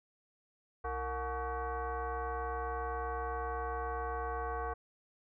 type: tone with frequency modulation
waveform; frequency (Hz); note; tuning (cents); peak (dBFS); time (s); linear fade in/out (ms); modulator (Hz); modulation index
sine; 331.1; E4; +8; -34; 0.84-4.74; 10; 396; 2.6
effects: none